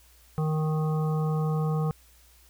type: harmonic tone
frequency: 155.56 Hz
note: D#3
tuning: in tune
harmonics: 1 / 3 / 5 / 7 / 8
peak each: -24 / -34 / -38 / -41 / -42 dBFS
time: 0.38-1.91 s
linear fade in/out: 0 ms
effects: added 60 Hz sine -57 dBFS peak until 2.49 s + white hiss -59 dBFS RMS until 2.49 s